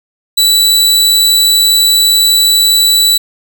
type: tone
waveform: sawtooth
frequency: 3951 Hz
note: B7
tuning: in tune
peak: -3 dBFS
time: 0.37-3.18 s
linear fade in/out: 10 ms
effects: none